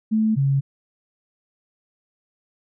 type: tone pair in turn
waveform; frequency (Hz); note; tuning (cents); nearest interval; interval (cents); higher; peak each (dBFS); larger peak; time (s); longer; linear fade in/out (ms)
sine; 218.5 / 137.65; A3 / C#3; -12 / -12; minor sixth; 800; first; -16; neither; 0.11-0.36 / 0.36-0.61; neither; 20
effects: none